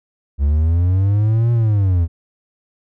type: linear two-way sweep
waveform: triangle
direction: up then down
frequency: 67.9 to 119.4 to 80.7 Hz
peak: -10 dBFS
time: 0.38-2.08 s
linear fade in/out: 50 ms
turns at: 1.52 s
effects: none